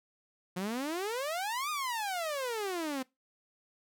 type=exponential two-way sweep; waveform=sawtooth; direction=up then down; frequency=174.61 to 1246 to 253.7 Hz; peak=-29 dBFS; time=0.56-3.03 s; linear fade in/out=10 ms; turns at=1.7 s; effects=noise-tail reverb RT60 0.2 s tail -21 dB re dry